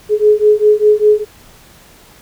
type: beating tone pair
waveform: sine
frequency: 420 / 425 Hz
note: G#4 / G#4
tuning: +19 / +40 cents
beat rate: 5 Hz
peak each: -10 dBFS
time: 0.09-1.25 s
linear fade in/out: 50 ms
effects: pink hiss -43 dBFS RMS until 2.21 s